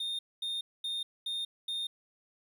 triangle tone bursts, 3657 Hz, A#7, 34 cents flat, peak -31 dBFS, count 5, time 0-1.87 s, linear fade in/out 5 ms, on 190 ms, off 230 ms, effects 11-bit

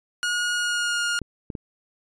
sawtooth tone with pitch glide, 1442 to 1422.1 Hz, F#6 to F6, -45 to +31 cents, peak -19 dBFS, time 0.23-1.19 s, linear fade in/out 0 ms, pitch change -24 cents, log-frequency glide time 0.57-1.01 s
clicks, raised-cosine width 3 ms, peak -20 dBFS, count 3, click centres 1.217 / 1.502 / 1.552 s
effects resampled to 22050 Hz

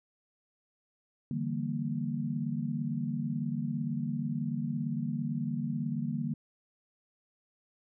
sine chord, E half-diminished seventh, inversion third, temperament equal, 146.83 / 164.81 / 196 / 233.1 Hz, D3 / E3 / G3 / Bb3, 0 / 0 / 0 / 0 cents, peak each -35 / -38 / -38 / -34 dBFS, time 1.31-6.34 s, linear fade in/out 2 ms, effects none

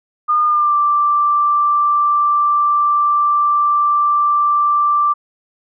sine tone with pitch glide, 1216 to 1175.3 Hz, D#6 to D6, -40 to +1 cents, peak -11 dBFS, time 0.28-5.14 s, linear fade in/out 20 ms, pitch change -59 cents, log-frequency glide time 0.46-0.75 s, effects none

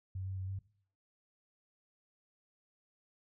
sine tone with pitch steps, 94.3 / 95.4 / 94.1 / 96.6 Hz, F#2 / G2 / F#2 / G2, +33 / -47 / +30 / -25 cents, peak -37 dBFS, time 0.15-0.59 s, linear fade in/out 5 ms, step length 110 ms, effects noise-tail reverb RT60 0.5 s tail -18 dB re dry

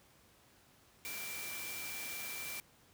sine tone in noise, 2349 Hz, D7, in tune, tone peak -45 dBFS, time 1.05-2.6 s, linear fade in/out 0 ms, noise white, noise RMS -44 dBFS, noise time 1.05-2.6 s, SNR -4 dB, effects pink hiss -65 dBFS RMS until 2.93 s + high-pass 60 Hz 12 dB/octave

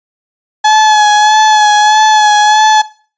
35% pulse tone with vibrato, 851 Hz, G#5, 42 cents sharp, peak -3 dBFS, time 0.64-2.82 s, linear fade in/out 10 ms, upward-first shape sine, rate 1.6 Hz, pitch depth 29 cents each way, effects noise-tail reverb RT60 0.4 s tail -18 dB re dry + resampled to 16000 Hz

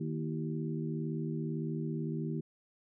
harmonic tone with a mistuned harmonic, 77.78 Hz, D#2, in tune, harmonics 2 / 3 / 4 / 5, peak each -35 / -39 / -41 / -43 dBFS, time 0-2.41 s, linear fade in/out 10 ms, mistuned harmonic 4, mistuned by +87 cents, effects none

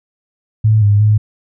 sine tone with pitch steps, 108.8 / 102.7 / 106.4 Hz, A2 / G#2 / G#2, -19 / -19 / +42 cents, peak -7 dBFS, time 0.64-1.18 s, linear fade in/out 10 ms, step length 180 ms, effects none

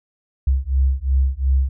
sine beating tone pair, 65.3 / 68.1 Hz, C2 / C#2, -3 / -30 cents, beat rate 2.8 Hz, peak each -18 dBFS, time 0.47-1.69 s, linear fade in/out 5 ms, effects none

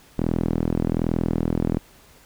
sawtooth tone with band-pass filter, 41.2 Hz, E1, in tune, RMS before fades -23 dBFS, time 0.18-1.79 s, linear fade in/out 0 ms, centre 250 Hz, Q 1.2, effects pink hiss -52 dBFS RMS until 2.25 s

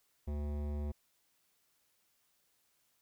sine tone with hard clipping, 73.42 Hz, D2, in tune, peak -37 dBFS, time 0.27-0.92 s, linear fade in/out 10 ms, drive 16 dB, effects white hiss -75 dBFS RMS until 3.01 s

